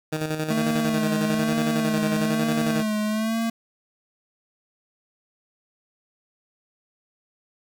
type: tone with tremolo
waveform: 15% pulse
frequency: 155.56 Hz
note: D#3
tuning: in tune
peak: -17 dBFS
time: 0.12-2.83 s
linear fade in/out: 10 ms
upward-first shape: square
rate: 11 Hz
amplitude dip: 50%
type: tone with vibrato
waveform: square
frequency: 220 Hz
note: A3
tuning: in tune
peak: -23 dBFS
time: 0.5-3.5 s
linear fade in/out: 5 ms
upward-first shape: sine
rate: 1.1 Hz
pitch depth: 63 cents each way
effects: none